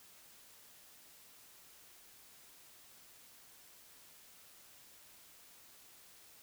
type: silence
effects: white hiss -60 dBFS RMS until 6.42 s